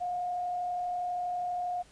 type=tone with frequency modulation; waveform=sine; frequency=715 Hz; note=F5; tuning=41 cents sharp; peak=-30 dBFS; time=0-1.83 s; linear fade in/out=20 ms; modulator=32.4 Hz; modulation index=0.32; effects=pink hiss -59 dBFS RMS until 1.91 s + resampled to 22050 Hz